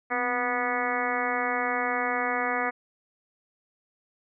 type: harmonic tone with a mistuned harmonic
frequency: 245.1 Hz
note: B3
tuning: 13 cents flat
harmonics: 1 / 2 / 3 / 4 / 5 / 6 / 7 / 8 / 9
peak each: -36 / -33 / -31 / -35 / -32 / -36 / -34 / -33 / -35 dBFS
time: 0.1-2.71 s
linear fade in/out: 20 ms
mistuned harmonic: 1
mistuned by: +70 cents
effects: none